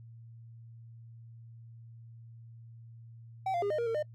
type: tone with pitch steps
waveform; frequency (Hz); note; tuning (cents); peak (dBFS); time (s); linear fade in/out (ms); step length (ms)
triangle; 765 / 694 / 405.9 / 612 / 471 / 454.6 / 605; G5 / F5 / G#4 / D#5 / A#4 / A#4 / D#5; -42 / -11 / -40 / -29 / +18 / -43 / -49; -27; 3.46-4.027; 5; 81
effects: noise-tail reverb RT60 0.1 s tail -25 dB re dry + added 115 Hz sine -48 dBFS peak until 4.14 s